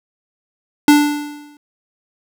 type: tone with exponential decay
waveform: square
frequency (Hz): 293.7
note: D4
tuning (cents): 0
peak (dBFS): -5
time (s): 0.88-1.57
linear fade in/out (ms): 2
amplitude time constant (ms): 150
effects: none